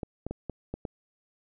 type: clicks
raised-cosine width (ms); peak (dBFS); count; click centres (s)
2; -20; 6; 0.032 / 0.266 / 0.31 / 0.497 / 0.74 / 0.852
effects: none